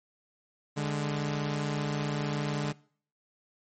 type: tone pair together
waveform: sawtooth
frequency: 146.87 / 207.7 Hz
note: D3 / G#3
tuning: 0 / 0 cents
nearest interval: tritone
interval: 600 cents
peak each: -26 / -31 dBFS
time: 0.76-2.73 s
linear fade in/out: 20 ms
effects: noise-tail reverb RT60 0.5 s tail -22 dB re dry + MP3 32 kbps